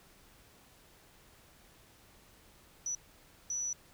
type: tone bursts at uneven times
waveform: sine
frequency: 5920 Hz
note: F#8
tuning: in tune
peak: -33 dBFS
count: 2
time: 2.86-2.95 / 3.5-3.73 s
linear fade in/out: 2 ms
effects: pink hiss -61 dBFS RMS until 3.93 s